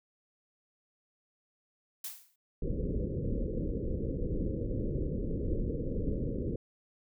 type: noise with exponential decay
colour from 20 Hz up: blue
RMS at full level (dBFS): -36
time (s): 2.04-2.36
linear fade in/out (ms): 5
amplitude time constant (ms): 69
type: low-pass noise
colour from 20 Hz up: pink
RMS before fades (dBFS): -33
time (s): 2.62-6.56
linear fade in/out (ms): 5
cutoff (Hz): 540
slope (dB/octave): 96
effects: none